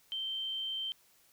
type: tone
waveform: sine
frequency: 3122 Hz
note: G7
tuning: 8 cents flat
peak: -34 dBFS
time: 0.12-0.92 s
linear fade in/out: 0 ms
effects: white hiss -66 dBFS RMS until 1.32 s